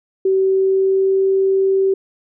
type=tone with pitch glide; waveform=sine; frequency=382.3 to 385.8 Hz; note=G4 to G4; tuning=-43 to -28 cents; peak=-12 dBFS; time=0.25-1.94 s; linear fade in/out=5 ms; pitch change=+15 cents; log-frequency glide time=0.36-1.27 s; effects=none